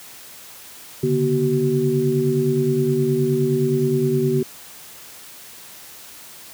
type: tone cluster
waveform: sine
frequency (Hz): 136.8 / 146.4 / 241.2 / 379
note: C#3 / D3 / B3 / F#4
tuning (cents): -23 / -5 / -41 / +42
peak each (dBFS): -26 / -22 / -23 / -19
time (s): 1.03-4.43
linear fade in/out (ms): 5
effects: white hiss -41 dBFS RMS until 6.53 s + high-pass 60 Hz 12 dB/octave